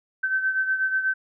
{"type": "beating tone pair", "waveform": "sine", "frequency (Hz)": [1538, 1546.2], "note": ["G6", "G6"], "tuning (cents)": [-33, -24], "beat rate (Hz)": 8.2, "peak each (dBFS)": [-22, -29], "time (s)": [0.23, 1.14], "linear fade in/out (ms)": 10, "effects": []}